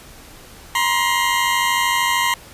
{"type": "tone pair together", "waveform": "20% pulse", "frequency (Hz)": [953.4, 1046.5], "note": ["A#5", "C6"], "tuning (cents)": [39, 0], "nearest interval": "major second", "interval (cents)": 161, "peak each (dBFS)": -14, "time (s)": [0.75, 2.34], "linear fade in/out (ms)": 2, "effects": ["pink hiss -42 dBFS RMS until 2.53 s", "resampled to 32000 Hz"]}